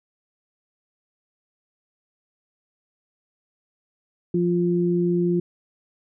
sine tone pair together, 174.8 / 349.6 Hz, F3 / F4, +2 / +2 cents, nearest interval octave, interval 1200 cents, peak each -21 dBFS, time 4.34-5.4 s, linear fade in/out 5 ms, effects none

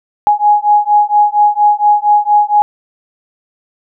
sine beating tone pair, 830.6 / 834.9 Hz, G#5 / G#5, 0 / +9 cents, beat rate 4.3 Hz, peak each -10 dBFS, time 0.27-2.62 s, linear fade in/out 0 ms, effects none

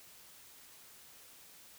silence, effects white hiss -57 dBFS RMS until 1.78 s

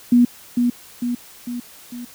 sine tone with echo, 242.2 Hz, B3, 34 cents flat, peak -9 dBFS, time 0.12-0.25 s, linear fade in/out 5 ms, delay 450 ms, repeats 4, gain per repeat -5 dB, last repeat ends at 2.05 s, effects white hiss -44 dBFS RMS until 2.14 s

